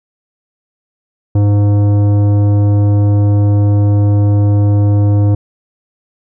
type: tone with tanh clipping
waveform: triangle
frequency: 102.4 Hz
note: G#2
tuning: 24 cents flat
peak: -9 dBFS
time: 1.35-5.35 s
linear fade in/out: 5 ms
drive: 17 dB
effects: none